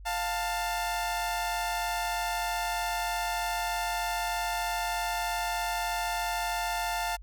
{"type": "tone pair together", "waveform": "sawtooth", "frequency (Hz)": [702, 888.3], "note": ["F5", "A5"], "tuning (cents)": [9, 16], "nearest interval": "major third", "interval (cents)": 407, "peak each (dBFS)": -28, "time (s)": [0.05, 7.17], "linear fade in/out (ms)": 20, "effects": ["added 48 Hz sine -43 dBFS peak until 7.22 s"]}